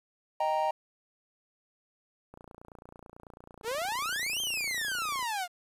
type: chord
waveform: triangle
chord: Eb major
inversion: none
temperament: equal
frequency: 622.3 / 784 / 932.3 Hz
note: Eb5 / G5 / Bb5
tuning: 0 / 0 / 0 cents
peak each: -29 / -29 / -28 dBFS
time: 0.4-0.71 s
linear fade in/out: 5 ms
type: click train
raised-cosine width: 1 ms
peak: -34 dBFS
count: 85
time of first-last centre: 2.34-5.227 s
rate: 29.1 Hz
type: exponential two-way sweep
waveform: sawtooth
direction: up then down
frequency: 413.1 to 3221 to 687 Hz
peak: -27 dBFS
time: 3.63-5.48 s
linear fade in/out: 50 ms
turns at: 4.41 s
effects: resampled to 32000 Hz + 10-bit